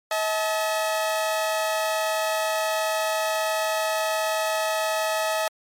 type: tone pair together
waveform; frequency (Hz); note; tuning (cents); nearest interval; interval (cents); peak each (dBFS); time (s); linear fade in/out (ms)
sawtooth; 639.1 / 865; D#5 / A5; +46 / -30; perfect fourth; 524; -20 / -24; 0.11-5.48; 2
effects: MP3 64 kbps